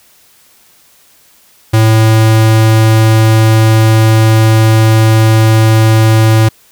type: tone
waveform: square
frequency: 110.7 Hz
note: A2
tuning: 11 cents sharp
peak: -5 dBFS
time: 1.73-6.49 s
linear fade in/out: 10 ms
effects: white hiss -46 dBFS RMS until 6.71 s